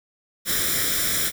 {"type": "noise with comb filter", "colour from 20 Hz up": "white", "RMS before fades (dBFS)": -23, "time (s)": [0.45, 1.32], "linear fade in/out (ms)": 50, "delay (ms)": 0.55, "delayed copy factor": 0.75, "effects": []}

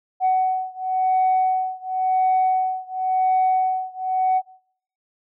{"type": "beating tone pair", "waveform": "sine", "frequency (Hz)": [748, 748.94], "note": ["F#5", "F#5"], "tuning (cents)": [19, 21], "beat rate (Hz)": 0.94, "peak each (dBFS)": [-19, -20], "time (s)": [0.2, 4.42], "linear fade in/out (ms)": 50, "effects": ["noise-tail reverb RT60 0.6 s tail -22 dB re dry", "tanh soft clip ceiling -12 dBFS"]}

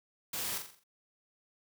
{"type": "noise with echo", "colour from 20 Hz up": "white", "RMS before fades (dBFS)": -37, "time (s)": [0.33, 0.58], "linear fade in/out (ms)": 5, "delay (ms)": 43, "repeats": 6, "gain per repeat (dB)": -6, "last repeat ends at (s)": 0.838, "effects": []}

